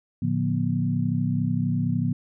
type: tone cluster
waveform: sine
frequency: 112.8 / 146.1 / 177.1 / 240.5 Hz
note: A2 / D3 / F3 / B3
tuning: +44 / -9 / +24 / -46 cents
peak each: -27 dBFS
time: 0.22-2.13 s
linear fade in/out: 5 ms
effects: none